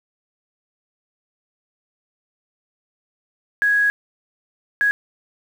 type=tone bursts at uneven times; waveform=sine; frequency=1661.2 Hz; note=G#6; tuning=in tune; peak=-14 dBFS; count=2; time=3.62-3.9 / 4.81-4.91 s; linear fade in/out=0 ms; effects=7-bit